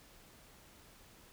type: silence
effects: pink hiss -60 dBFS RMS until 1.32 s